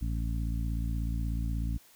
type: harmonic tone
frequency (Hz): 56.5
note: A1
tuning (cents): +47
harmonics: 1 / 2 / 3 / 4 / 5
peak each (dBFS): -30 / -36 / -40 / -42 / -44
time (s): 0.01-1.78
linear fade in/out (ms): 10
effects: white hiss -59 dBFS RMS until 1.95 s